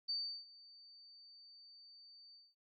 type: tone with ADSR envelope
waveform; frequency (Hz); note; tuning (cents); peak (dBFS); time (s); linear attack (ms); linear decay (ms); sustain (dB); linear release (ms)
sine; 4590; D8; -40; -35; 0.08-2.55; 17; 350; -22; 210
effects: none